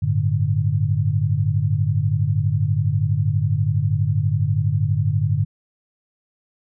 sine chord, G suspended second, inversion none, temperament just, 98 / 110.25 / 147 Hz, G2 / A2 / D3, 0 / +4 / +2 cents, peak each -21 dBFS, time 0.02-5.45 s, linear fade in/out 10 ms, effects none

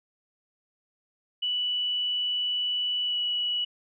sine tone with pitch glide, 2960 to 2938 Hz, F#7 to F#7, 0 to -13 cents, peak -25 dBFS, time 1.42-3.65 s, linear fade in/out 10 ms, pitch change -13 cents, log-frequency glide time 3.04-3.17 s, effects none

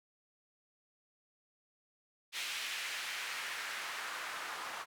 white noise with band-pass filter sweep, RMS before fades -41 dBFS, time 2.32-4.86 s, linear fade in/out 50 ms, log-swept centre 2700 to 1100 Hz, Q 1.4, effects none

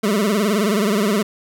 25% pulse tone with vibrato, 207 Hz, G#3, 5 cents flat, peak -12 dBFS, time 0.03-1.23 s, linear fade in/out 10 ms, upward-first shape sine, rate 19 Hz, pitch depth 130 cents each way, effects none

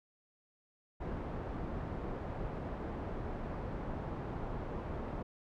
pink low-pass noise, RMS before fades -40 dBFS, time 1-5.23 s, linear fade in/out 10 ms, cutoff 940 Hz, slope 12 dB/octave, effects none

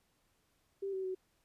sine tone with pitch steps, 392.7 / 380.3 / 373.9 Hz, G4 / F#4 / F#4, +3 / +48 / +18 cents, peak -35 dBFS, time 0.82-1.15 s, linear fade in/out 10 ms, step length 110 ms, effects pink hiss -75 dBFS RMS until 1.44 s + resampled to 32000 Hz

